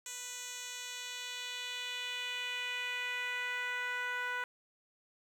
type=tone with band-pass filter sweep; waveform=10% pulse; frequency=493.9 Hz; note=B4; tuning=in tune; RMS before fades=-39 dBFS; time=0.06-4.44 s; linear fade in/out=2 ms; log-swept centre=6900 to 1400 Hz; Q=1.8; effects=10-bit